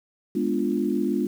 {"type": "chord", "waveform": "sine", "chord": "G# diminished seventh", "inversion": "none", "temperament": "equal", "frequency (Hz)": [207.7, 246.9, 293.7, 349.2], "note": ["G#3", "B3", "D4", "F4"], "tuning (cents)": [0, 0, 0, 0], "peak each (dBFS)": -27, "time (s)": [0.35, 1.27], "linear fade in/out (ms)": 5, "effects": ["8-bit"]}